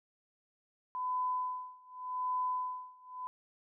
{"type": "tone with tremolo", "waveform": "sine", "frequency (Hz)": 1006, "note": "B5", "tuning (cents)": 32, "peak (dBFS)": -30, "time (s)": [0.95, 3.27], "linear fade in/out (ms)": 0, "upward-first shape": "sine", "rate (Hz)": 0.86, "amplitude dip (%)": 95, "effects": []}